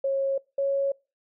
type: tone pair in turn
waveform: sine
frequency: 545 / 552.6 Hz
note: C#5 / C#5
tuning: -29 / -6 cents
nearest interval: unison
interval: 23 cents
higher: second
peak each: -22 dBFS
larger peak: neither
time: 0.04-0.38 / 0.58-0.92 s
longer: neither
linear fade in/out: 5 ms
effects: noise-tail reverb RT60 0.3 s tail -25 dB re dry